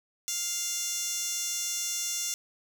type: tone with high-pass filter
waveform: 15% pulse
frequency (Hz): 698.5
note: F5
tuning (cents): 0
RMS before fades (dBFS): -32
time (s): 0.28-2.34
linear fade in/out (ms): 0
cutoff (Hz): 5200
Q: 2.8
effects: none